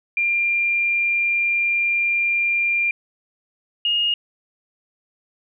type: tone pair in turn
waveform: sine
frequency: 2390 / 2854 Hz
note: D7 / F7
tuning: +30 / +37 cents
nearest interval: minor third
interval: 307 cents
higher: second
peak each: -17 dBFS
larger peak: neither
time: 0.17-2.91 / 3.85-4.14 s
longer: first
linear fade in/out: 2 ms
effects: none